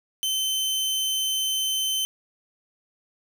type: tone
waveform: sawtooth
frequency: 3075 Hz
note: G7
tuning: 34 cents flat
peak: -20 dBFS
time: 0.23-2.05 s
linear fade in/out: 0 ms
effects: none